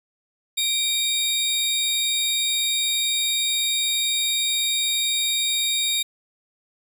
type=tone pair together; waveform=sawtooth; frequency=2349 / 3729 Hz; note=D7 / A#7; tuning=0 / 0 cents; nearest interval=minor sixth; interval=800 cents; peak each=-26 / -18 dBFS; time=0.57-6.03 s; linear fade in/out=10 ms; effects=none